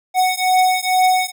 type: beating tone pair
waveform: square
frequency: 740 / 742.2 Hz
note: F#5 / F#5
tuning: 0 / +5 cents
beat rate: 2.2 Hz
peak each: -17 dBFS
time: 0.14-1.32 s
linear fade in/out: 50 ms
effects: none